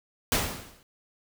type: noise with exponential decay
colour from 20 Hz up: pink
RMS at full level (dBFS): -21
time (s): 0.32-0.83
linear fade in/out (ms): 1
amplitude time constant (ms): 110
effects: none